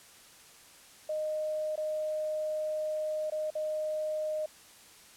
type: tone with dropouts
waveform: sine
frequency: 617 Hz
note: D#5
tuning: 15 cents flat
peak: -30 dBFS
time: 1.09-4.46 s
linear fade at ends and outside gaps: 5 ms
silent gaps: 1.758-1.776 / 3.301-3.32 / 3.504-3.552 s
effects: white hiss -55 dBFS RMS until 5.16 s + low-pass 11000 Hz 12 dB/octave